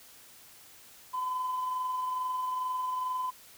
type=tone with amplitude modulation; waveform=sine; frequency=1014 Hz; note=B5; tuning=45 cents sharp; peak=-27 dBFS; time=1.13-3.31 s; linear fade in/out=20 ms; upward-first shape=sine; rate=22.3 Hz; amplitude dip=35%; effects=tanh soft clip ceiling -26 dBFS + white hiss -54 dBFS RMS until 3.57 s